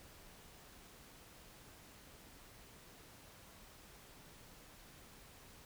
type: silence
effects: pink hiss -59 dBFS RMS until 5.65 s